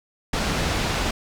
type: low-pass noise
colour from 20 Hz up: pink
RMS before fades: -24 dBFS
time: 0.33-1.11 s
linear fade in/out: 5 ms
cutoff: 5700 Hz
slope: 12 dB/octave
effects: none